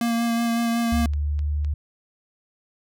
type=tone with vibrato; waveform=square; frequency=232.8 Hz; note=A#3; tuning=2 cents flat; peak=-21 dBFS; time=0.01-1.06 s; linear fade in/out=2 ms; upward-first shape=sine; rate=5.4 Hz; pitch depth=15 cents each way
type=click train; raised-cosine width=0.2 ms; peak=-28 dBFS; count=4; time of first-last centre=0.88-1.647 s; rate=3.91 Hz
type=tone with pitch glide; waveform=sine; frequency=73.3 to 73.94 Hz; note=D2 to D2; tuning=-3 to +12 cents; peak=-21 dBFS; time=0.92-1.74 s; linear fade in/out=5 ms; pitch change=+15 cents; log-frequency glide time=1.16-1.5 s
effects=none